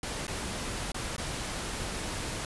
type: noise with dropouts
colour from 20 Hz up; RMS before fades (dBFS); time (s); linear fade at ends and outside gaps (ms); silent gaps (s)
pink; -35; 0.03-2.45; 2; 0.269-0.279 / 0.919-0.944 / 1.165-1.18
effects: resampled to 24000 Hz